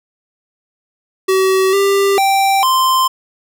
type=tone with pitch steps; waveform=square; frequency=380 / 395.9 / 782 / 1042 Hz; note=F#4 / G4 / G5 / C6; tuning=+46 / +17 / -4 / -7 cents; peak=-11 dBFS; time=1.28-3.08 s; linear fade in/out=10 ms; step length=450 ms; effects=none